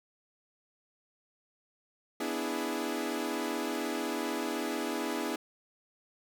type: chord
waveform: sawtooth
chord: E dominant seventh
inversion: second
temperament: equal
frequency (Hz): 246.9 / 293.7 / 329.6 / 415.3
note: B3 / D4 / E4 / G#4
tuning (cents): 0 / 0 / 0 / 0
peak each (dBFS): -34 / -33 / -33 / -34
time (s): 2.2-5.36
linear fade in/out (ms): 5
effects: none

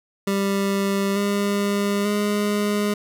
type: tone with pitch steps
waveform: 25% pulse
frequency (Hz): 197.6 / 202.1 / 206.7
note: G3 / G#3 / G#3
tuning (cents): +14 / -47 / -8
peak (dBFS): -16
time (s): 0.27-2.94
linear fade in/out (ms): 5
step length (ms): 890
effects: none

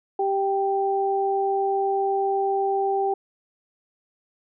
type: tone pair together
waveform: sine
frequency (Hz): 392 / 784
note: G4 / G5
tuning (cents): 0 / 0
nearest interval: octave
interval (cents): 1200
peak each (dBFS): -23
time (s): 0.19-3.14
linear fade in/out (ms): 5
effects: none

